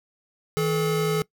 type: tone pair together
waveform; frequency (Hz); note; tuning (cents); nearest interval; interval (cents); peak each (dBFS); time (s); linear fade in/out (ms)
square; 160 / 428.4; D#3 / A4; +49 / -46; octave + perfect fourth; 1705; -26 / -24; 0.57-1.22; 0
effects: noise-tail reverb RT60 0.1 s tail -21 dB re dry